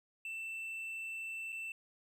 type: tone with dropouts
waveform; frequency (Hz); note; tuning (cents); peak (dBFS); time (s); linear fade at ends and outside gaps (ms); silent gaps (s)
triangle; 2668; E7; +20; -38; 0.25-1.72; 2; 1.522-1.526
effects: none